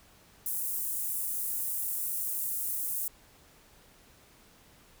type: high-pass noise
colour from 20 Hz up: pink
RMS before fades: -33 dBFS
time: 0.46-3.08 s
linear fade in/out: 2 ms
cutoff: 10000 Hz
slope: 24 dB/octave
effects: pink hiss -59 dBFS RMS until 5 s